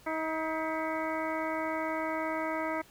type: harmonic tone with a mistuned harmonic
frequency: 317.7 Hz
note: D#4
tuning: 36 cents sharp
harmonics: 1 / 2 / 3 / 4 / 5 / 6 / 7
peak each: -36 / -35 / -37 / -39 / -43 / -41 / -43 dBFS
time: 0.06-2.82 s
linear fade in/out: 10 ms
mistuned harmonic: 6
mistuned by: +74 cents
effects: pink hiss -58 dBFS RMS until 2.9 s